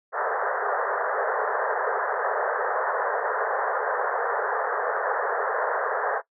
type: band-pass noise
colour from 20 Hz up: pink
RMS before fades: -26 dBFS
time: 0.12-6.22 s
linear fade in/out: 50 ms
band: 420 to 1800 Hz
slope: 96 dB/octave
effects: noise-tail reverb RT60 0.1 s tail -19 dB re dry